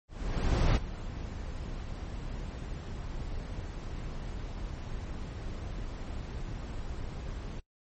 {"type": "noise with ADSR envelope", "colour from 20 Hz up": "brown", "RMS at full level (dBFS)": -22, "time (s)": [0.08, 7.6], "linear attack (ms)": 680, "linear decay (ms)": 21, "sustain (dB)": -16, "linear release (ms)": 6, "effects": ["noise-tail reverb RT60 0.1 s tail -21 dB re dry", "MP3 32 kbps"]}